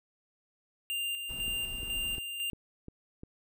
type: tone with tremolo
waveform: square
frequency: 2794 Hz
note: F7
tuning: in tune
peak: -32 dBFS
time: 0.9-2.5 s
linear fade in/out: 0 ms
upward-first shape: square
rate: 2 Hz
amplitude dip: 45%
type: noise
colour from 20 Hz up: brown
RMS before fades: -44 dBFS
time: 1.29-2.19 s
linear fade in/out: 2 ms
type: click train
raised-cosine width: 3 ms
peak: -31 dBFS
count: 6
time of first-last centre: 1.48-3.234 s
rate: 2.85 Hz
effects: none